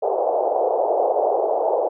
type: band-pass noise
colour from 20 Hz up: white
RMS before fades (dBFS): -20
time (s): 0.02-1.89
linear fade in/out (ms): 20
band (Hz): 410 to 780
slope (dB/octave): 48
effects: none